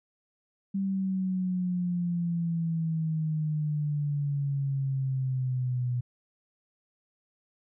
sine exponential sweep, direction down, 196 to 122.5 Hz, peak -26 dBFS, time 0.74-6.01 s, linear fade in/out 10 ms, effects none

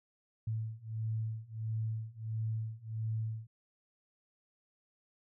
sine beating tone pair, 110 / 111.5 Hz, A2 / A2, 0 / +23 cents, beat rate 1.5 Hz, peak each -38 / -37 dBFS, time 0.47-3.47 s, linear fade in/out 5 ms, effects none

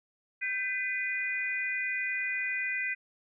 sine tone cluster, 1559 / 2007 / 2458 Hz, G6 / B6 / D#7, -10 / +27 / -22 cents, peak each -37 / -32 / -34 dBFS, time 0.41-2.95 s, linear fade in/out 20 ms, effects none

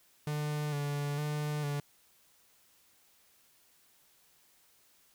45% pulse tone with vibrato, 146.83 Hz, D3, in tune, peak -32 dBFS, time 0.27-1.8 s, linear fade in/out 2 ms, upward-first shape square, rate 1.1 Hz, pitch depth 29 cents each way, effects white hiss -66 dBFS RMS until 5.14 s

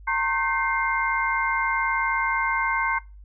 sine tone cluster, 917 / 1076 / 1541 / 2108 Hz, A#5 / C6 / G6 / C7, -29 / +48 / -30 / +12 cents, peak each -27 dBFS, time 0.07-2.99 s, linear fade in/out 10 ms, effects noise-tail reverb RT60 0.3 s tail -22 dB re dry + added 50 Hz sine -42 dBFS peak until 3.24 s

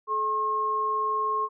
sine tone pair together, 430.4 / 1076.4 Hz, A4 / C6, -38 / +49 cents, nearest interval octave + major third, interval 1587 cents, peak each -33 / -24 dBFS, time 0.07-1.49 s, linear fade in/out 50 ms, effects none

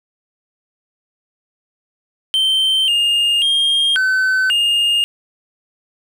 triangle tone with pitch steps, 3114 / 2828 / 3223 / 1522 / 2831 Hz, G7 / F7 / G7 / F#6 / F7, -12 / +21 / +47 / +48 / +23 cents, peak -11 dBFS, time 2.34-5.04 s, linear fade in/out 0 ms, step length 540 ms, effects none

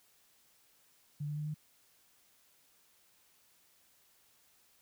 sine tone with pitch steps, 146.83 / 148.62 / 150.44 / 152.27 Hz, D3 / D3 / D3 / D#3, 0 / +21 / +42 / -37 cents, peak -35 dBFS, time 1.2-1.544 s, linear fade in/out 10 ms, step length 86 ms, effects white hiss -68 dBFS RMS until 4.81 s

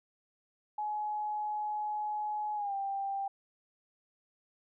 sine tone with pitch glide, 844 to 787.5 Hz, G#5 to G5, +28 to +8 cents, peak -32 dBFS, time 0.78-3.28 s, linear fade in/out 5 ms, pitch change -120 cents, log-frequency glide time 2.55-2.74 s, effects none

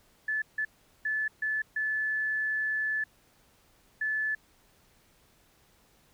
sine tone bursts at uneven times, 1735 Hz, A6, 25 cents flat, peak -27 dBFS, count 6, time 0.28-0.42 / 0.58-0.65 / 1.05-1.28 / 1.42-1.62 / 1.76-3.04 / 4.01-4.35 s, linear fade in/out 5 ms, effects pink hiss -64 dBFS RMS until 6.13 s

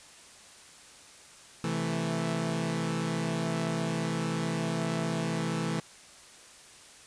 sawtooth chord, A minor, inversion first, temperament equal, 130.81 / 164.81 / 220 Hz, C3 / E3 / A3, 0 / 0 / 0 cents, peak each -33 / -27 / -30 dBFS, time 1.64-5.8 s, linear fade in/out 2 ms, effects white hiss -52 dBFS RMS until 7.06 s + resampled to 22050 Hz

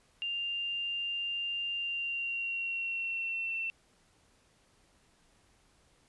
sine tone with pitch glide, 2794 to 2691 Hz, F7 to E7, 0 to +35 cents, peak -32 dBFS, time 0.22-3.7 s, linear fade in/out 0 ms, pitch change -65 cents, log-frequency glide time 1.73-3.56 s, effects pink hiss -67 dBFS RMS until 6.08 s + resampled to 24000 Hz

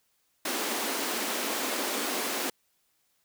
pink high-pass noise, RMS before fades -31 dBFS, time 0.45-2.5 s, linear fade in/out 5 ms, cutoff 230 Hz, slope 48 dB/octave, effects white hiss -72 dBFS RMS until 3.24 s

